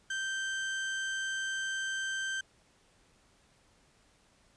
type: tone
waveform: 35% pulse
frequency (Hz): 1562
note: G6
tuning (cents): -7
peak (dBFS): -31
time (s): 0.1-2.41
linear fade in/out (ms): 5
effects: pink hiss -66 dBFS RMS until 4.56 s + resampled to 22050 Hz